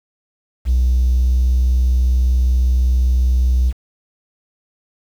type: tone with pitch glide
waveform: triangle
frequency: 62.2 to 62.6 Hz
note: B1 to B1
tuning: +13 to +24 cents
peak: -8 dBFS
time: 0.65-3.73 s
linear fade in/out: 50 ms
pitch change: +11 cents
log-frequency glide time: 1.16-1.27 s
effects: tanh soft clip ceiling -8 dBFS + 7-bit